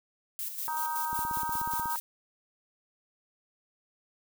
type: noise with tremolo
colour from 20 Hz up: violet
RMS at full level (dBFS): -35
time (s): 0.39-2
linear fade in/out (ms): 0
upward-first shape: square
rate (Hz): 5.3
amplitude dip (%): 50
type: harmonic tone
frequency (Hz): 313.2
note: D#4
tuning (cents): +11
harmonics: 3 / 4 / 5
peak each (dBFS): -31 / -39 / -43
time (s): 0.68-1.96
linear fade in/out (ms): 0
type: click train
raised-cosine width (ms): 3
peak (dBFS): -30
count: 13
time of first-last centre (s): 1.13-1.857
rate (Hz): 16.5
effects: none